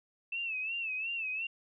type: tone with vibrato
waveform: sine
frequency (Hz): 2643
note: E7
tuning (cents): +4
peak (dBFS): -33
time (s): 0.32-1.47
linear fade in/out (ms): 5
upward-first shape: sine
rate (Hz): 2.8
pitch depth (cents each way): 92
effects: none